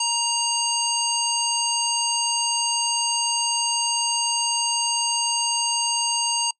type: harmonic tone with a mistuned harmonic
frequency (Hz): 936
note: A#5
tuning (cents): +7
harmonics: 1 / 3 / 5 / 7 / 9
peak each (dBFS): -27 / -27 / -27 / -27 / -27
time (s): 0-6.51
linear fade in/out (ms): 5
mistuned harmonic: 7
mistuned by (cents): -21
effects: noise-tail reverb RT60 0.1 s tail -26 dB re dry